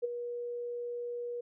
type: tone with ADSR envelope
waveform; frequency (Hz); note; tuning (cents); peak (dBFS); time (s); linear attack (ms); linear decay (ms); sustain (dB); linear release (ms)
sine; 480.7; B4; -47; -26; 0.02-1.41; 25; 15; -9; 8
effects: none